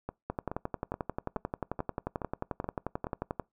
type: two click trains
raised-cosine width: 1 ms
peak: -21 / -18 dBFS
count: 8 / 36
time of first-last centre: 0.09-3.069 / 0.3-3.397 s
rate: 2.35 / 11.3 Hz
effects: noise-tail reverb RT60 0.2 s tail -24 dB re dry